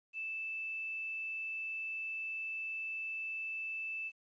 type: tone with quantisation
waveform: sine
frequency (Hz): 2637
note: E7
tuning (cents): 0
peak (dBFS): -37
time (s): 0.13-4.12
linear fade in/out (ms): 50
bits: 11
effects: resampled to 16000 Hz